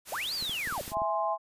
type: noise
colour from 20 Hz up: white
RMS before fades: -41 dBFS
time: 0.05-0.95 s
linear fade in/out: 50 ms
type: linear two-way sweep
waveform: sine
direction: up then down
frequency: 495.3 to 4875 to 495.3 Hz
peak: -31 dBFS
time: 0.12-0.81 s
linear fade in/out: 2 ms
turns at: 0.34 s
type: clicks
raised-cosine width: 3 ms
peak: -30 dBFS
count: 10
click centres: 0.425 / 0.495 / 0.674 / 0.725 / 0.779 / 0.812 / 0.879 / 0.919 / 0.97 / 1.019 s
type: chord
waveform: sine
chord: E augmented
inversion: none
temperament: equal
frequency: 659.3 / 830.6 / 1046.5 Hz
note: E5 / G#5 / B#5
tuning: 0 / 0 / 0 cents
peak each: -31 dBFS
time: 0.91-1.38 s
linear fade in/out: 50 ms
effects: resampled to 32000 Hz